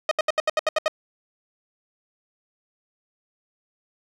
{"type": "tone bursts", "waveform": "sawtooth", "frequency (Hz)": 622.3, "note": "D#5", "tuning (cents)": 0, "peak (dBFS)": -14, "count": 9, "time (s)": [0.09, 0.881], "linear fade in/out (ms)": 2, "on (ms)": 23, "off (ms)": 73, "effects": ["low-pass 5000 Hz 12 dB/octave", "9-bit"]}